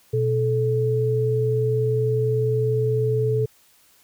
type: tone pair together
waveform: sine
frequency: 122.1 / 434.5 Hz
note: B2 / A4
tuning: -19 / -22 cents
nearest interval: octave + minor seventh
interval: 2197 cents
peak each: -21 dBFS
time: 0.13-3.46 s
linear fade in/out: 10 ms
effects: white hiss -57 dBFS RMS until 4.03 s